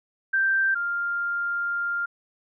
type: tone pair in turn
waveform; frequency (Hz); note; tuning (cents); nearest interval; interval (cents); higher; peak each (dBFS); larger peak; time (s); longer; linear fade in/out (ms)
sine; 1568 / 1398.5; G6 / F6; 0 / +2; major second; 198; first; -19 / -24; first; 0.33-0.75 / 0.75-2.06; second; 10
effects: none